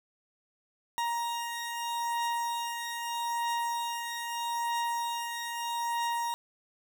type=beating tone pair; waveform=40% pulse; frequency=939 / 939.79 Hz; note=A#5 / A#5; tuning=+12 / +14 cents; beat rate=0.79 Hz; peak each=-31 / -37 dBFS; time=0.98-6.34 s; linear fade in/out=0 ms; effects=none